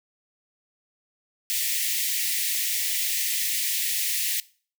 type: high-pass noise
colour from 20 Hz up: white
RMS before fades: -26 dBFS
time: 1.5-4.4 s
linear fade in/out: 0 ms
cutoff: 1800 Hz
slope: 96 dB/octave
effects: noise-tail reverb RT60 0.4 s tail -20 dB re dry